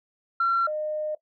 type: tone pair in turn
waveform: sine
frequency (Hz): 1363 / 611.2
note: F6 / D#5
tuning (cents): -43 / -31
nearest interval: octave + major second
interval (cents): 1388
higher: first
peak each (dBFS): -18 / -26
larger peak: first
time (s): 0.4-0.67 / 0.67-1.15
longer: second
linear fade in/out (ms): 5
effects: noise-tail reverb RT60 0.1 s tail -17 dB re dry + tanh soft clip ceiling -16 dBFS